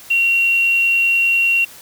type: tone with quantisation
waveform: sine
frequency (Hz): 2745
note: F7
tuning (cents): -31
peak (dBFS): -12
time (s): 0.1-1.65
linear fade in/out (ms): 10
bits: 6
effects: white hiss -40 dBFS RMS until 1.81 s